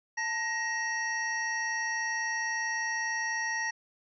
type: tone pair together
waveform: square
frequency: 889 / 1883.7 Hz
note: A5 / A#6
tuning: +18 / +18 cents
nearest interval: octave + minor second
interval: 1300 cents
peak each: -37 / -31 dBFS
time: 0.17-3.71 s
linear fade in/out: 10 ms
effects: resampled to 16000 Hz